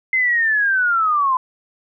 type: linear sweep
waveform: sine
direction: down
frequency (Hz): 2081 to 1008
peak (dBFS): -14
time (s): 0.13-1.37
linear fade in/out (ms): 2
effects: none